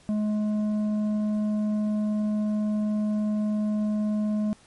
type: tone with tanh clipping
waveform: sine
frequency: 211.5 Hz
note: G#3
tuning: 32 cents sharp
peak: -24 dBFS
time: 0.09-4.53 s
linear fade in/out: 0 ms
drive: 7 dB
effects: pink hiss -56 dBFS RMS until 4.66 s + MP3 48 kbps